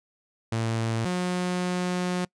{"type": "tone pair in turn", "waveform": "sawtooth", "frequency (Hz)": [113.4, 180.01], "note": ["A#2", "F#3"], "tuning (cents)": [-47, -47], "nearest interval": "minor sixth", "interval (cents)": 800, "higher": "second", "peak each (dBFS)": -21, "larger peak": "neither", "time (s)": [[0.52, 1.05], [1.05, 2.25]], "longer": "second", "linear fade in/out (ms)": 5, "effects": ["noise-tail reverb RT60 0.1 s tail -25 dB re dry", "resampled to 22050 Hz"]}